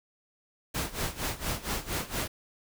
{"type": "noise with tremolo", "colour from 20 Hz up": "pink", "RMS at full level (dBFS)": -30, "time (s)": [0.74, 2.28], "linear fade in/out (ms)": 10, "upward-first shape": "sine", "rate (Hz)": 4.3, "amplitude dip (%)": 85, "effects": []}